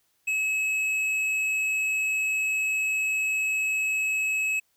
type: tone with tanh clipping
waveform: triangle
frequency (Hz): 2575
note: E7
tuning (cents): -41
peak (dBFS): -25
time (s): 0.27-4.6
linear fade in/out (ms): 10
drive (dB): 12
effects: white hiss -70 dBFS RMS until 4.76 s